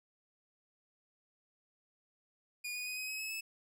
sawtooth tone with pitch steps, 2442 / 2469 / 2496 / 2524 / 2552 / 2580 / 2608 Hz, D#7 / D#7 / D#7 / D#7 / D#7 / E7 / E7, -33 / -14 / +5 / +24 / +43 / -38 / -19 cents, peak -35 dBFS, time 2.64-3.41 s, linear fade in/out 10 ms, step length 110 ms, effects none

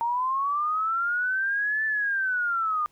sine linear two-way sweep, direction up then down, 918 to 1762 to 1201 Hz, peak -23 dBFS, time 0.01-2.86 s, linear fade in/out 0 ms, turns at 1.85 s, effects pink hiss -65 dBFS RMS until 2.91 s

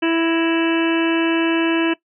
harmonic tone with a mistuned harmonic, 330 Hz, E4, 2 cents sharp, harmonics 1 / 2 / 3 / 4 / 5 / 6 / 7 / 8 / 9, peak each -16 / -27 / -29 / -33 / -27 / -36 / -32 / -27 / -30 dBFS, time 0.02-1.94 s, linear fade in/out 10 ms, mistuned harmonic 6, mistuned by -91 cents, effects noise-tail reverb RT60 0.1 s tail -19 dB re dry

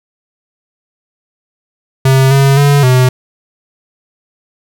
square tone with pitch steps, 133.2 / 137.3 / 142.7 / 127.5 Hz, C3 / C#3 / D3 / C3, +31 / -16 / -49 / -44 cents, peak -6 dBFS, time 2.05-3.09 s, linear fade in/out 5 ms, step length 260 ms, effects none

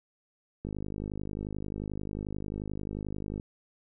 click train, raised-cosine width 3 ms, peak -23 dBFS, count 142, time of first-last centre 0.65-3.399 s, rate 51.3 Hz, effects none

